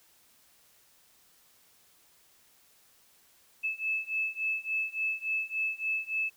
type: beating tone pair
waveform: sine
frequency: 2610 / 2613.5 Hz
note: E7 / E7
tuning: -18 / -16 cents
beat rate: 3.5 Hz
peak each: -33 / -32 dBFS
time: 3.63-6.3 s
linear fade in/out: 20 ms
effects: white hiss -63 dBFS RMS until 6.36 s